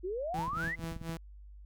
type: exponential sweep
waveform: sine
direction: up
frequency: 343.3 to 2100 Hz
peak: -33 dBFS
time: 0.03-0.76 s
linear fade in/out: 20 ms
type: tone with tremolo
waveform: sawtooth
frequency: 164.81 Hz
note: E3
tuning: in tune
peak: -32 dBFS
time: 0.34-1.17 s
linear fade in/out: 2 ms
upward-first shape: sine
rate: 4.2 Hz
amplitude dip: 90%
type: clicks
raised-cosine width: 5 ms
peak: -30 dBFS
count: 12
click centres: 0.39 / 0.48 / 0.533 / 0.571 / 0.642 / 0.675 / 0.793 / 0.84 / 0.921 / 0.965 / 1.015 / 1.094 s
effects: added 50 Hz sine -48 dBFS peak until 1.65 s